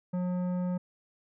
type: tone with tanh clipping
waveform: triangle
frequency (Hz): 180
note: F#3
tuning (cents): -47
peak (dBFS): -30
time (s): 0.13-0.78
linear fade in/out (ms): 10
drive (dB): 16
effects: none